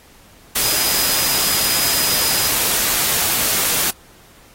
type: tone in noise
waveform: sine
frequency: 4978 Hz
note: D#8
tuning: in tune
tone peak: -23 dBFS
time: 0.62-2.5 s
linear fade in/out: 10 ms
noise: white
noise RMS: -18 dBFS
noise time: 0.55-3.91 s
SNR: -8 dB
effects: pink hiss -48 dBFS RMS until 4.54 s + AAC 48 kbps